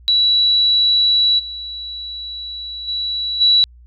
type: tone with level steps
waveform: sine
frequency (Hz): 3926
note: B7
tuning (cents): -11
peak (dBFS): -11 / -26 / -19 / -9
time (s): 0.08-3.64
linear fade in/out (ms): 0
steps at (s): 1.38 / 2.87 / 3.4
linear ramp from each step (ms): 20
effects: added 60 Hz sine -41 dBFS peak until 3.86 s